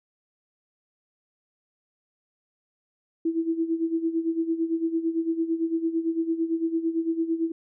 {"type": "tone with tremolo", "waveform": "sine", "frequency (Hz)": 328.6, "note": "E4", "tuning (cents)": -5, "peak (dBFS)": -20, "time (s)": [3.25, 7.52], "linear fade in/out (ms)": 5, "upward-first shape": "sine", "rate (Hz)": 8.9, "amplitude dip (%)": 75, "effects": []}